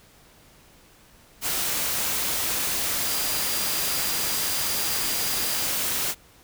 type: tone in noise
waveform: sine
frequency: 4797 Hz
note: D8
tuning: 36 cents sharp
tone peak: -34 dBFS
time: 3.02-5.69 s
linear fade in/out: 50 ms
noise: white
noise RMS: -26 dBFS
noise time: 1.41-6.15 s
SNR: -11 dB
effects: pink hiss -54 dBFS RMS until 6.43 s